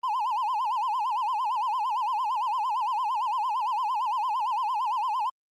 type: tone with vibrato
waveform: triangle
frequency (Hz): 932.3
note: A#5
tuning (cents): 0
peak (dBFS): -22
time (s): 0.03-5.3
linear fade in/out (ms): 10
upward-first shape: sine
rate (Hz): 8.8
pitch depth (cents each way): 210
effects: tanh soft clip ceiling -18 dBFS + Opus 32 kbps